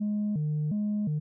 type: tone with vibrato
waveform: sine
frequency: 177.7 Hz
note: F3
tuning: 30 cents sharp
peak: -24 dBFS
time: 0-1.2 s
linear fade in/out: 20 ms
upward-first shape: square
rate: 1.4 Hz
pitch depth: 280 cents each way
effects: tanh soft clip ceiling -24 dBFS